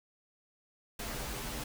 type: noise with comb filter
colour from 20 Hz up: pink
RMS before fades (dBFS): -39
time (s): 0.99-1.64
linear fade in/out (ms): 5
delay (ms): 11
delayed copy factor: -0.75
effects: none